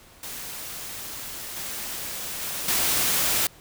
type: noise with level steps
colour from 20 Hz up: white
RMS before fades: -36 / -33 / -31 / -23 dBFS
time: 0.23-3.47 s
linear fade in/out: 2 ms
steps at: 1.56 / 2.41 / 2.68 s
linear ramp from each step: 5 ms
effects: pink hiss -51 dBFS RMS until 3.6 s